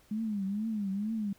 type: tone with vibrato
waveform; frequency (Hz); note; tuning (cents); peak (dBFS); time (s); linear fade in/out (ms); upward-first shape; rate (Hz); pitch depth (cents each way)
sine; 207.7; G#3; 0; -30; 0.11-1.33; 5; triangle; 2.2; 160
effects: pink hiss -63 dBFS RMS until 1.38 s